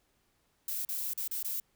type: noise with dropouts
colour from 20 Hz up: violet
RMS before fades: -35 dBFS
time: 0.68-1.6 s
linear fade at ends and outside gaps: 2 ms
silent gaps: 0.85-0.889 / 1.135-1.176 / 1.277-1.312 / 1.428-1.446 s
effects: pink hiss -73 dBFS RMS until 1.75 s